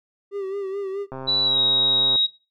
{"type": "tone with vibrato", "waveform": "triangle", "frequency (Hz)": 392, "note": "G4", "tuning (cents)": 0, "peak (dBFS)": -24, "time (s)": [0.31, 1.07], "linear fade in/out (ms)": 50, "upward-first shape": "sine", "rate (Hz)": 4.7, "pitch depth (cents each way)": 55}
{"type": "click train", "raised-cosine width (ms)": 1, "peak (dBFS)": -20, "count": 138, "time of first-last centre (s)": [1.12, 2.158], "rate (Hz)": 132}
{"type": "tone with pitch glide", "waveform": "sine", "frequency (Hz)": [3951, 3801], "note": ["B7", "A#7"], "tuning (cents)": [0, 33], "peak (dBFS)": -17, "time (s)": [1.27, 2.27], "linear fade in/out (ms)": 20, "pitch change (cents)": -67, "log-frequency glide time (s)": [1.43, 1.58]}
{"effects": ["noise-tail reverb RT60 0.3 s tail -17 dB re dry"]}